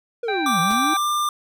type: linear two-way sweep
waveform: triangle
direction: down then up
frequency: 490 to 160 to 323.8 Hz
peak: -21 dBFS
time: 0.23-0.94 s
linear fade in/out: 5 ms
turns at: 0.6 s
type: harmonic tone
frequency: 784 Hz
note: G5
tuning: in tune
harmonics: 1 / 2 / 3 / 5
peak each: -25 / -28 / -30 / -32 dBFS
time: 0.28-0.97 s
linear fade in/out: 5 ms
type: tone with pitch glide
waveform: square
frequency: 1174.7 to 1193.9 Hz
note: D6 to D6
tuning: 0 to +28 cents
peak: -20 dBFS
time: 0.46-1.29 s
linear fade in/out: 2 ms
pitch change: +28 cents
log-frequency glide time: 0.86-1.1 s
type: noise with exponential decay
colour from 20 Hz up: pink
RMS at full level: -30 dBFS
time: 0.7-0.84 s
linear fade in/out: 5 ms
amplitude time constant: 30 ms
effects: none